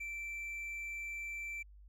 triangle tone, 2338 Hz, D7, 8 cents flat, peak -38 dBFS, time 0-1.63 s, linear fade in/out 10 ms, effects added 50 Hz sine -54 dBFS peak until 1.88 s

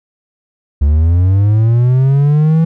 triangle linear sweep, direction up, 69.3 to 164.7 Hz, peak -5 dBFS, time 0.81-2.65 s, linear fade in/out 10 ms, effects none

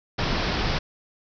pink low-pass noise, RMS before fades -25 dBFS, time 0.18-0.79 s, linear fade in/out 10 ms, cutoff 5500 Hz, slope 96 dB/octave, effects none

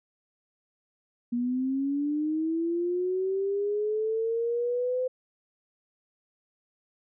sine linear sweep, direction up, 237.3 to 513 Hz, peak -25 dBFS, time 1.32-5.08 s, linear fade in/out 10 ms, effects none

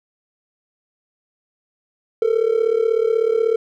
triangle tone with amplitude modulation, 450.7 Hz, A4, 42 cents sharp, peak -8 dBFS, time 2.22-3.56 s, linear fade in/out 2 ms, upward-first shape sine, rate 36.3 Hz, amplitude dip 90%, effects tanh soft clip ceiling -8 dBFS

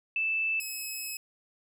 sine / 10% pulse tone pair in turn, 2638 / 2572 Hz, E7 / E7, +1 / -43 cents, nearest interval unison, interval 44 cents, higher first, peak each -26 dBFS, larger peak neither, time 0.16-0.6 / 0.6-1.17 s, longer second, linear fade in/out 2 ms, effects none

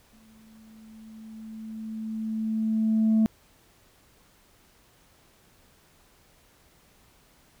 sine tone with exponential growth, 220 Hz, A3, in tune, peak -15 dBFS, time 0.13-3.26 s, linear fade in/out 0 ms, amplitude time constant 680 ms, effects tanh soft clip ceiling -16 dBFS + pink hiss -60 dBFS RMS until 7.6 s

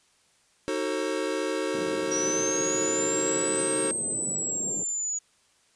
square chord, D# diminished seventh, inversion none, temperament just, 311.1 / 373.4 / 448 / 537.6 Hz, D#4 / F#4 / A4 / C5, 0 / +16 / +31 / +47 cents, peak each -33 dBFS, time 0.68-3.91 s, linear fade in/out 0 ms
white band-pass noise, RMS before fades -39 dBFS, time 1.74-4.84 s, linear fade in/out 5 ms, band 130 to 490 Hz, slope 24 dB/octave
sine linear two-way sweep, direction up then down, 5750 to 8470 to 6810 Hz, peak -27 dBFS, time 2.11-5.19 s, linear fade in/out 10 ms, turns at 3.81 s
effects white hiss -64 dBFS RMS until 5.75 s + resampled to 22050 Hz

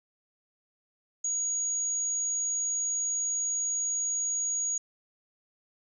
sine tone, 6720 Hz, G#8, 19 cents sharp, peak -27 dBFS, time 1.24-4.78 s, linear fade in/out 5 ms, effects none

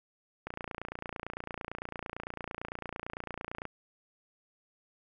click train, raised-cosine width 0.5 ms, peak -22 dBFS, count 93, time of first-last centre 0.47-3.653 s, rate 28.9 Hz, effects none

